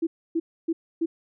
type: tone bursts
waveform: sine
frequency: 329.6 Hz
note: E4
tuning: in tune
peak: -21 dBFS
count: 4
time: 0.02-1.06 s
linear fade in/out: 10 ms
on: 50 ms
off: 280 ms
effects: none